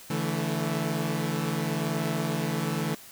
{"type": "chord", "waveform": "sawtooth", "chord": "D suspended second", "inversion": "none", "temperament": "equal with one note detuned", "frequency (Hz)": [143.89, 164.81, 220], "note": ["D3", "E3", "A3"], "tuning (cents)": [-35, 0, 0], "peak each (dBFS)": [-28, -26, -28], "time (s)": [0.1, 2.95], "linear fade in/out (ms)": 5, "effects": ["white hiss -48 dBFS RMS until 3.11 s"]}